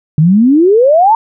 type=exponential sweep; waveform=sine; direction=up; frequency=146.7 to 930 Hz; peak=-4 dBFS; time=0.18-1.15 s; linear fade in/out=2 ms; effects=none